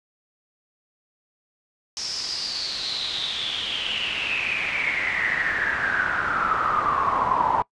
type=noise with band-pass filter sweep; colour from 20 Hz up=brown; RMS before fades=-25 dBFS; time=1.97-7.62 s; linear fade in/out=0 ms; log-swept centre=5500 to 930 Hz; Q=9.5; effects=noise-tail reverb RT60 0.1 s tail -23 dB re dry + resampled to 22050 Hz